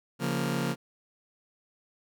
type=chord; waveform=sawtooth; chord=Bb minor; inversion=first; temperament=just; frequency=139.85 / 174.81 / 233.1 Hz; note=Db3 / F3 / Bb3; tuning=+16 / +2 / 0 cents; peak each=-28 dBFS; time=0.19-0.76 s; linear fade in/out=50 ms; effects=none